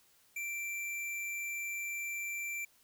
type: tone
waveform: square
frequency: 2349 Hz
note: D7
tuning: in tune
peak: -37 dBFS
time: 0.36-2.65 s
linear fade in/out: 5 ms
effects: white hiss -67 dBFS RMS until 2.83 s